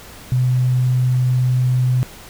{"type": "tone", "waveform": "sine", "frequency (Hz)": 126.5, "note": "B2", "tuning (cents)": 42, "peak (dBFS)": -13, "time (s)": [0.32, 2.03], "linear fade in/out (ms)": 0, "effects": ["pink hiss -39 dBFS RMS until 2.29 s"]}